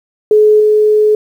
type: tone with level steps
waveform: sine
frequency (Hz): 425.7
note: G#4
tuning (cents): +43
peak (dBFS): -4 / -6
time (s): 0.31-1.15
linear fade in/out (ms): 2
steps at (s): 0.6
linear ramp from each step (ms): 2
effects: 7-bit